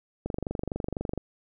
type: click train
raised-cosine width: 2 ms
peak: -17 dBFS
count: 23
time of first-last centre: 0.26-1.177 s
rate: 24 Hz
effects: none